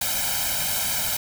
white noise with comb filter, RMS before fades -25 dBFS, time 0.01-1.17 s, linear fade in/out 5 ms, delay 1.3 ms, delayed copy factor +0.9, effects none

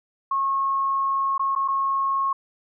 sine tone with dropouts, 1089 Hz, C#6, 31 cents flat, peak -20 dBFS, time 0.31-2.33 s, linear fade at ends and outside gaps 5 ms, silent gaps 1.38-1.394 / 1.552-1.56 / 1.679-1.683 s, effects none

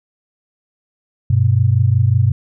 sine tone pair together, 98 / 123.47 Hz, G2 / B2, 0 / 0 cents, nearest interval major third, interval 400 cents, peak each -13 dBFS, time 1.3-2.32 s, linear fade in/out 5 ms, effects none

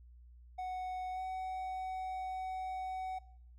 triangle tone with pitch glide, 740 to 750.3 Hz, F#5 to F#5, 0 to +24 cents, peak -35 dBFS, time 0.58-3.19 s, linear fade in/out 10 ms, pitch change +24 cents, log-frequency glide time 1.12-1.21 s, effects noise-tail reverb RT60 0.6 s tail -20 dB re dry + added 60 Hz sine -54 dBFS peak until 3.58 s

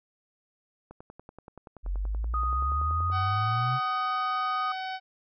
click train, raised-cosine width 1 ms, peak -31 dBFS, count 24, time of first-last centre 0.91-3.1 s, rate 10.5 Hz
sine exponential sweep, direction up, 44.1 to 132.4 Hz, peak -27 dBFS, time 1.83-3.8 s, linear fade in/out 50 ms
sine tone, 1244.5 Hz, D#6, in tune, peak -27 dBFS, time 2.34-4.72 s, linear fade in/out 2 ms
harmonic tone, 754 Hz, F#5, 32 cents sharp, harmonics 1 / 2 / 3 / 4 / 5 / 6 / 7, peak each -33 / -39 / -43 / -45 / -47 / -49 / -50 dBFS, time 3.11-5 s, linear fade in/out 50 ms
effects none

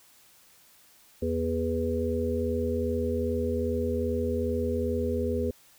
harmonic tone with a mistuned harmonic, 82.5 Hz, E2, 2 cents sharp, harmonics 1 / 3 / 5 / 6, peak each -31 / -31 / -31 / -31 dBFS, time 1.22-5.51 s, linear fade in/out 5 ms, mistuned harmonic 3, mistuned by -39 cents, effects white hiss -58 dBFS RMS until 5.78 s

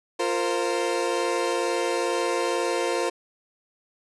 30% pulse chord, F suspended fourth, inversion none, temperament equal with one note detuned, 349.2 / 461.1 / 523.3 Hz, F4 / Bb4 / C5, 0 / -19 / 0 cents, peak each -25 dBFS, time 0.19-3.1 s, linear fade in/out 10 ms, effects resampled to 24000 Hz

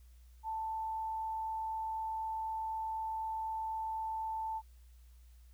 sine tone, 884 Hz, A5, 8 cents sharp, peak -35 dBFS, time 0.43-4.62 s, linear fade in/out 50 ms, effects added 60 Hz sine -55 dBFS peak until 5.53 s + white hiss -72 dBFS RMS until 5.53 s

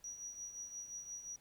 triangle tone with tremolo, 5800 Hz, F#8, 35 cents flat, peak -39 dBFS, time 0.04-1.36 s, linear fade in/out 2 ms, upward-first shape triangle, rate 5.7 Hz, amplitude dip 75%, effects tanh soft clip ceiling -40 dBFS + pink hiss -69 dBFS RMS until 1.4 s

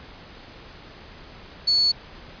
sine tone, 4422 Hz, C#8, 5 cents flat, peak -16 dBFS, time 1.67-1.92 s, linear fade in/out 10 ms, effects pink hiss -44 dBFS RMS until 2.4 s + resampled to 11025 Hz

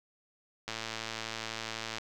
click train, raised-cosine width 0.2 ms, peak -19 dBFS, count 147, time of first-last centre 0.68-1.984 s, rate 112 Hz, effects none

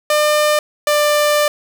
sawtooth tone pair in turn, 600 / 593.5 Hz, D5 / D5, +37 / +18 cents, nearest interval unison, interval 19 cents, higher first, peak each -8 dBFS, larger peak neither, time 0.1-0.59 / 0.87-1.48 s, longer second, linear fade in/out 2 ms, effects none

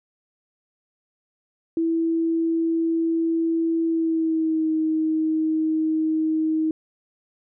sine tone with pitch glide, 329 to 315.6 Hz, E4 to D#4, -3 to +25 cents, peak -19 dBFS, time 1.77-6.71 s, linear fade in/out 2 ms, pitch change -72 cents, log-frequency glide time 3.86-4.71 s, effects none

